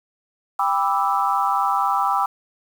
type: chord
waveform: sine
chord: E minor seventh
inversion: first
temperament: equal with one note detuned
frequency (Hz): 794 / 987.8 / 1174.7 / 1318.5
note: G5 / B5 / D6 / E6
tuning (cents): +22 / 0 / 0 / 0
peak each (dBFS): -22 / -23 / -23 / -24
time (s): 0.59-2.26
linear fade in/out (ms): 5
effects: 7-bit